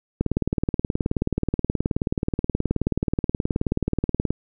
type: click train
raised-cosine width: 3 ms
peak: -8 dBFS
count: 78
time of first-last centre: 0.21-4.306 s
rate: 18.8 Hz
effects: none